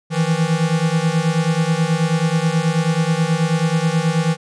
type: beating tone pair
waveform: square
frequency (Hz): 158.3 / 167.6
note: D#3 / E3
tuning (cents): +30 / +29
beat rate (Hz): 9.3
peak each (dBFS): -19 / -19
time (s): 0.1-4.37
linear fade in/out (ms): 50
effects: resampled to 22050 Hz